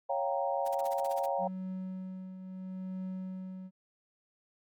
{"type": "chord", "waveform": "sine", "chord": "G half-diminished seventh", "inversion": "second", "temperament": "equal", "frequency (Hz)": [554.4, 698.5, 784, 932.3], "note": ["Db5", "F5", "G5", "Bb5"], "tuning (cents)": [0, 0, 0, 0], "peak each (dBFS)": [-33, -35, -35, -37], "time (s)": [0.09, 1.48], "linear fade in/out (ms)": 10}
{"type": "noise bursts", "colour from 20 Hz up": "white", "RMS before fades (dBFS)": -48, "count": 10, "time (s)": [0.66, 1.257], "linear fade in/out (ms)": 2, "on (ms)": 21, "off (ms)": 43}
{"type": "tone with tremolo", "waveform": "triangle", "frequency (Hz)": 186.8, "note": "F#3", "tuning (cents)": 17, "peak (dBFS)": -33, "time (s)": [1.38, 3.71], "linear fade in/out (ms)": 50, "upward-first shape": "triangle", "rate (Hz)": 0.75, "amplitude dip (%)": 60}
{"effects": ["AAC 64 kbps"]}